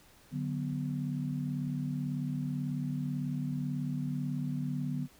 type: chord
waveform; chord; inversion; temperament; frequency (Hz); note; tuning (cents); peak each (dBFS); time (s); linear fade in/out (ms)
sine; B minor; first; equal; 146.83 / 185 / 246.9; D3 / F#3 / B3; 0 / 0 / 0; -34 / -39 / -36; 0.31-5.08; 50
effects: pink hiss -60 dBFS RMS until 5.19 s